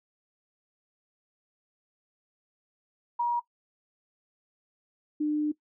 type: tone pair in turn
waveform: sine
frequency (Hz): 954 / 300.5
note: A#5 / D4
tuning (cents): +40 / +40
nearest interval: octave + minor sixth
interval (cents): 2000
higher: first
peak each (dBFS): -24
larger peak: neither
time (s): 3.19-3.4 / 5.2-5.52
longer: second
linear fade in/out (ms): 10
effects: noise-tail reverb RT60 0.1 s tail -19 dB re dry